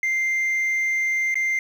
sine tone with dropouts, 2093 Hz, C7, in tune, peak -17 dBFS, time 0.03-1.59 s, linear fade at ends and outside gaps 2 ms, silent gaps 1.343-1.355 s, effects tanh soft clip ceiling -19 dBFS + 8-bit

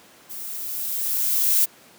violet noise with level ramp, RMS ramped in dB -35 to -17 dBFS, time 0.29-1.66 s, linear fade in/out 20 ms, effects pink hiss -50 dBFS RMS until 1.98 s + high-pass 200 Hz 12 dB/octave

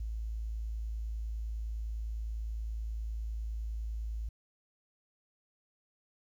sine tone, 54.9 Hz, A1, 3 cents flat, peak -34 dBFS, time 0-4.29 s, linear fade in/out 5 ms, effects 11-bit

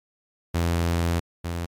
sawtooth tone pair in turn, 85 / 85.41 Hz, F2 / F2, -46 / -38 cents, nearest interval unison, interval 8 cents, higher second, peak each -17 / -23 dBFS, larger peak first, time 0.54-1.2 / 1.44-1.66 s, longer first, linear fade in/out 10 ms, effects MP3 96 kbps

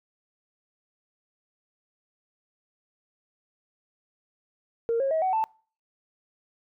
sine tone with pitch steps, 462.3 / 543.5 / 638.9 / 751 / 882.8 Hz, A#4 / C#5 / D#5 / F#5 / A5, -14 / -34 / +46 / +26 / +5 cents, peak -21 dBFS, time 4.89-5.44 s, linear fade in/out 0 ms, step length 110 ms, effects noise-tail reverb RT60 0.4 s tail -25 dB re dry + tanh soft clip ceiling -18 dBFS

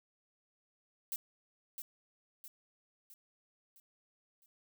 violet noise with echo, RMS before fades -38 dBFS, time 1.12-1.16 s, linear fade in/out 0 ms, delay 660 ms, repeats 5, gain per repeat -6 dB, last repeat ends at 4.46 s, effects none

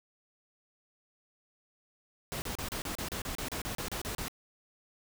pink noise bursts, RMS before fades -37 dBFS, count 15, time 2.32-4.282 s, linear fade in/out 0 ms, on 100 ms, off 33 ms, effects none

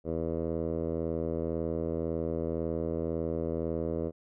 10% pulse tone with low-pass filter, 81.9 Hz, E2, 11 cents flat, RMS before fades -32 dBFS, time 0.04-4.12 s, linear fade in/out 50 ms, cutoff 540 Hz, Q 2.4, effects none

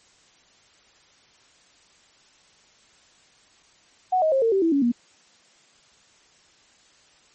sine tone with pitch steps, 740 / 629.5 / 535.5 / 455.5 / 387.5 / 329.6 / 280.4 / 238.5 Hz, F#5 / D#5 / C5 / A#4 / G4 / E4 / C#4 / A#3, 0 / +20 / +40 / -40 / -20 / 0 / +20 / +40 cents, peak -17 dBFS, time 4.12-4.92 s, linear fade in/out 10 ms, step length 100 ms, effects white hiss -57 dBFS RMS until 7.34 s + MP3 32 kbps

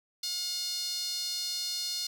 sawtooth tone with high-pass filter, 717 Hz, F5, 45 cents sharp, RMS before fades -34 dBFS, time 0.23-2.07 s, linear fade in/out 5 ms, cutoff 4500 Hz, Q 5, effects none

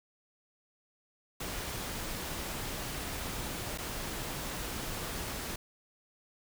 pink noise with dropouts, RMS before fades -38 dBFS, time 1.4-5.56 s, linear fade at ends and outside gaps 5 ms, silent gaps 3.777-3.783 s, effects none

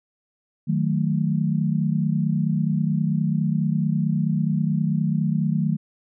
sine chord, D# diminished, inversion none, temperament equal, 155.56 / 185 / 220 Hz, D#3 / F#3 / A3, 0 / 0 / 0 cents, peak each -22 / -24 / -25 dBFS, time 0.67-5.77 s, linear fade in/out 20 ms, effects none

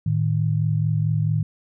sine tone pair together, 109.5 / 154.05 Hz, A2 / D#3, -8 / -17 cents, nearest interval tritone, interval 591 cents, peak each -21 dBFS, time 0.06-1.43 s, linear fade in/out 5 ms, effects none

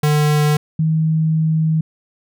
square / sine tone pair in turn, 149.8 / 158.71 Hz, D3 / D#3, +35 / +35 cents, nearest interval minor second, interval 100 cents, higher second, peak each -13 dBFS, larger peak neither, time 0.03-0.57 / 0.79-1.81 s, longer second, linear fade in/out 5 ms, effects none

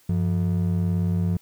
triangle ring-modulated tone, 134.6 Hz, C3, 49 cents sharp, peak -15 dBFS, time 0.09-1.37 s, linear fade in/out 5 ms, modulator 39 Hz, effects white hiss -58 dBFS RMS until 1.41 s

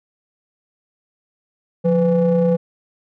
triangle ring-modulated tone, 162 Hz, E3, 30 cents flat, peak -8 dBFS, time 1.84-2.57 s, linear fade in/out 20 ms, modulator 339 Hz, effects none

